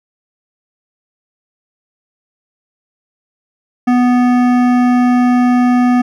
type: tone with hard clipping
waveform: sine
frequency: 246.9 Hz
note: B3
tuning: in tune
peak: -10 dBFS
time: 3.87-6.02 s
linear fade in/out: 10 ms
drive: 14 dB
effects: none